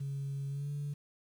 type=tone with pitch glide; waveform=sine; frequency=138.59 to 144.48 Hz; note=C#3 to D3; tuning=0 to -28 cents; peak=-33 dBFS; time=0-0.94 s; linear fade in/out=10 ms; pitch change=+72 cents; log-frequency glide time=0.49-0.7 s; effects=tanh soft clip ceiling -32 dBFS + 10-bit